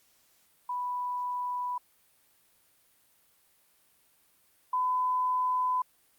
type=tone pair in turn; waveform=sine; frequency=988 / 1007 Hz; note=B5 / B5; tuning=0 / +33 cents; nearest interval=unison; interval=33 cents; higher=second; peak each=-30 / -25 dBFS; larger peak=second; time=0.69-1.78 / 4.73-5.82 s; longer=neither; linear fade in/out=5 ms; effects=white hiss -66 dBFS RMS until 6.18 s + Opus 48 kbps